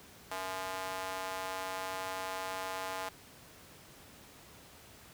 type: tone with high-pass filter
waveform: square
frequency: 94 Hz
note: F#2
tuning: 28 cents sharp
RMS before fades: -39 dBFS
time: 0.31-3.09 s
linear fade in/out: 5 ms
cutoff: 800 Hz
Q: 1.7
effects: pink hiss -55 dBFS RMS until 5.13 s + high-pass 60 Hz 12 dB/octave

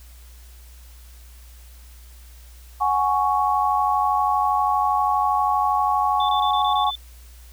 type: chord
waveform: sine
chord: F# suspended second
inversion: none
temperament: just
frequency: 740 / 832.5 / 1110 Hz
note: F#5 / G#5 / C#6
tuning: 0 / +4 / +2 cents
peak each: -24 / -21 / -21 dBFS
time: 2.8-6.91 s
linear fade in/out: 20 ms
type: tone bursts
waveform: sine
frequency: 3520 Hz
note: A7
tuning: in tune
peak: -27 dBFS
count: 7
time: 6.2-6.954 s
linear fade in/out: 2 ms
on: 88 ms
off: 23 ms
effects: added 60 Hz sine -42 dBFS peak until 7.52 s + white hiss -52 dBFS RMS until 7.52 s

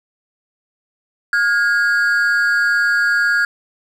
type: ring-modulated tone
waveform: triangle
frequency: 1534 Hz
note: G6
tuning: 38 cents flat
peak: -8 dBFS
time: 1.33-3.45 s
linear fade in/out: 2 ms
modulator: 111 Hz
effects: none

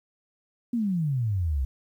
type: exponential sweep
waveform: sine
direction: down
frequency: 246.9 to 62.8 Hz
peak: -23 dBFS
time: 0.73-1.65 s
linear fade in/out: 5 ms
effects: 10-bit

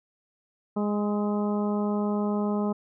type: harmonic tone with a mistuned harmonic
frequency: 207 Hz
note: G#3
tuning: 5 cents flat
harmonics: 1 / 2 / 3 / 4 / 5 / 6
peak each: -25 / -31 / -35 / -37 / -39 / -41 dBFS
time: 0.76-2.73 s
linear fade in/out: 10 ms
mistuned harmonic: 6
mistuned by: +27 cents
effects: none

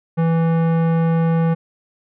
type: tone with tanh clipping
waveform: sine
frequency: 164.81 Hz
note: E3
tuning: in tune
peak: -16 dBFS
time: 0.17-1.55 s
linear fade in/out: 20 ms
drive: 17 dB
effects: none

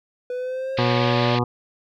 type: linear sweep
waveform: triangle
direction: up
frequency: 493.9 to 587.3 Hz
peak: -23 dBFS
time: 0.3-1.35 s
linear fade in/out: 2 ms
type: band-pass noise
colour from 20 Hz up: pink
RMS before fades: -29 dBFS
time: 0.77-1.39 s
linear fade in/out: 5 ms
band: 1600 to 4500 Hz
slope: 48 dB/octave
type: harmonic tone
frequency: 121.6 Hz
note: B2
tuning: 26 cents flat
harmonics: 1 / 2 / 3 / 4 / 6 / 7 / 8 / 9 / 10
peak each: -22 / -25 / -27 / -28 / -30 / -30 / -31 / -32 / -32 dBFS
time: 0.78-1.44 s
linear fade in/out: 5 ms
effects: none

